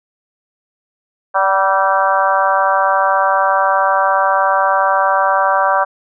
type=harmonic tone with a mistuned harmonic; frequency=193.9 Hz; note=G3; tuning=19 cents flat; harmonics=3 / 4 / 5 / 6 / 7 / 8; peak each=-18 / -17 / -17 / -17 / -21 / -20 dBFS; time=1.34-5.85 s; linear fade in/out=20 ms; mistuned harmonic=4; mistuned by=-24 cents; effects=none